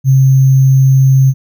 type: tone with sample-and-hold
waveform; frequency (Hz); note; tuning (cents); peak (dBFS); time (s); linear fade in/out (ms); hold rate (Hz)
sine; 133.2; C3; +31; -4; 0.04-1.34; 50; 6300
effects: none